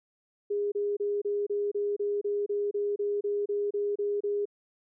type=tone bursts; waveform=sine; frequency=409.4 Hz; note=G#4; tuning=25 cents flat; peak=-26 dBFS; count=16; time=0.5-4.455 s; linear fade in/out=10 ms; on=220 ms; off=29 ms; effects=none